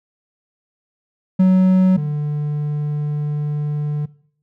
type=tone pair in turn; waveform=triangle; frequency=186.3 / 148.25 Hz; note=F#3 / D3; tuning=+12 / +17 cents; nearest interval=major third; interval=395 cents; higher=first; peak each=-7 / -17 dBFS; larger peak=first; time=1.39-1.97 / 1.97-4.06 s; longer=second; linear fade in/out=10 ms; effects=noise-tail reverb RT60 0.6 s tail -20 dB re dry